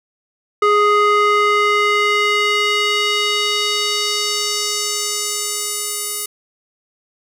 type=tone with band-pass filter sweep; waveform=square; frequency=415.3 Hz; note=G#4; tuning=in tune; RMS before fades=-17 dBFS; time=0.62-6.26 s; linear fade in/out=5 ms; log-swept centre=1100 to 11000 Hz; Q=1.4; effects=none